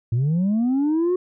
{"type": "linear sweep", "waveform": "sine", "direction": "up", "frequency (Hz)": [110, 370], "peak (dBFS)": -15, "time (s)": [0.12, 1.16], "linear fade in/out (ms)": 5, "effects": ["tanh soft clip ceiling -16 dBFS"]}